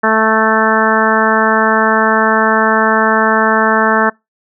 harmonic tone, 220 Hz, A3, in tune, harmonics 1 / 2 / 3 / 4 / 5 / 6 / 7 / 8, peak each -17 / -17 / -17 / -17 / -17 / -17 / -17 / -17 dBFS, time 0.03-4.1 s, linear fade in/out 10 ms, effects noise-tail reverb RT60 0.2 s tail -26 dB re dry

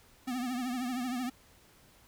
square tone with vibrato, 250 Hz, B3, 21 cents sharp, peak -33 dBFS, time 0.27-1.3 s, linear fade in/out 10 ms, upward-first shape triangle, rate 13 Hz, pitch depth 100 cents each way, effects pink hiss -61 dBFS RMS until 2.07 s

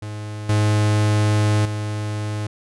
45% pulse tone with level steps, 105.7 Hz, G#2, 31 cents sharp, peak -28 / -15 / -23 dBFS, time 0.02-2.47 s, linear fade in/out 5 ms, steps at 0.49 / 1.65 s, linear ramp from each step 5 ms, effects resampled to 24000 Hz

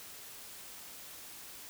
silence, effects white hiss -49 dBFS RMS until 1.69 s

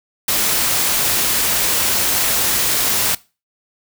white noise, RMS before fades -17 dBFS, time 0.28-3.15 s, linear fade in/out 5 ms, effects noise-tail reverb RT60 0.3 s tail -21 dB re dry

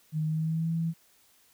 sine tone with pitch glide, 155.56 to 164.81 Hz, D#3 to E3, 0 to 0 cents, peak -26 dBFS, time 0.12-0.94 s, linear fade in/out 50 ms, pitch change +100 cents, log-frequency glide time 0.25-0.71 s, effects white hiss -63 dBFS RMS until 1.53 s

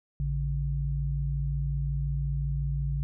sine tone pair together, 56.24 / 141.8 Hz, A1 / C#3, +39 / +40 cents, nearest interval octave + major third, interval 1601 cents, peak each -29 / -29 dBFS, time 0.2-3.03 s, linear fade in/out 0 ms, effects none

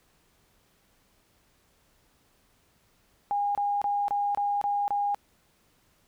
sine tone bursts, 814 Hz, G#5, 35 cents flat, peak -24 dBFS, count 7, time 3.31-5.146 s, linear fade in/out 0 ms, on 240 ms, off 26 ms, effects pink hiss -66 dBFS RMS until 6.07 s

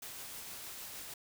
white noise with tremolo, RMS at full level -45 dBFS, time 0.02-1.14 s, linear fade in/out 5 ms, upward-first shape triangle, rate 6.5 Hz, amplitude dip 25%, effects none

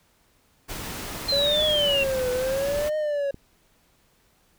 pink noise, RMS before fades -34 dBFS, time 0.68-2.9 s, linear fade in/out 20 ms
sine exponential sweep, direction down, 4186 to 2710 Hz, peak -21 dBFS, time 1.28-2.04 s, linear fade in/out 10 ms
triangle tone with vibrato, 554.4 Hz, C#5, in tune, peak -21 dBFS, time 1.32-3.31 s, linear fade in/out 5 ms, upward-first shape triangle, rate 0.76 Hz, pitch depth 190 cents each way
click train, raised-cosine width 3 ms, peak -25 dBFS, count 4, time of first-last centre 1.37-3.344 s, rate 1.52 Hz
effects pink hiss -63 dBFS RMS until 4.58 s

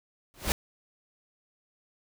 pink noise with exponential growth, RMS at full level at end -22 dBFS, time 0.34-0.52 s, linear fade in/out 0 ms, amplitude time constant 39 ms, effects none

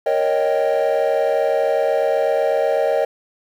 triangle chord, Eb dominant seventh, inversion second, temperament equal, 466.2 / 554.4 / 622.3 / 784 Hz, Bb4 / Db5 / Eb5 / G5, 0 / 0 / 0 / 0 cents, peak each -19 / -17 / -17 / -22 dBFS, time 0.06-3.05 s, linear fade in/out 5 ms, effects tanh soft clip ceiling -8 dBFS + 8-bit

